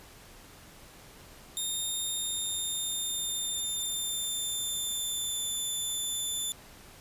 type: tone with pitch glide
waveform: 15% pulse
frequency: 3665 to 3524 Hz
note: A#7 to A7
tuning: -30 to +2 cents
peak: -24 dBFS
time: 1.57-6.52 s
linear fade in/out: 0 ms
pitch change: -68 cents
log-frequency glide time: 2.12-5.58 s
effects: pink hiss -52 dBFS RMS until 7 s + resampled to 32000 Hz